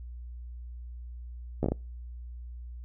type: slowing click train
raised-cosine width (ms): 2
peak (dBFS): -14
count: 5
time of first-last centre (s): 1.63-1.72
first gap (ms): 13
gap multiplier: 1.38
effects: noise-tail reverb RT60 0.3 s tail -26 dB re dry + added 60 Hz sine -39 dBFS peak until 2.84 s